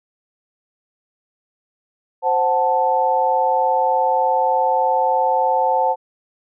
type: chord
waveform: sine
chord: F# diminished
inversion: second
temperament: equal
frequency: 523.3 / 740 / 880 Hz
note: C5 / F#5 / A5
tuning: 0 / 0 / 0 cents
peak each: -20 / -20 / -17 dBFS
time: 2.22-5.96 s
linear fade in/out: 50 ms
effects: none